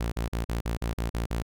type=tone bursts; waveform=sawtooth; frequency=57.4 Hz; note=A#1; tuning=26 cents flat; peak=-23 dBFS; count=9; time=0-1.424 s; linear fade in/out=10 ms; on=120 ms; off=43 ms; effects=none